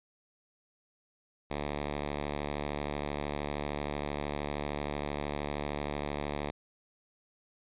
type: tone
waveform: 5% pulse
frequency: 73 Hz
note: D2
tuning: 10 cents flat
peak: -22 dBFS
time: 1.5-6.51 s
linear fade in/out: 10 ms
effects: resampled to 8000 Hz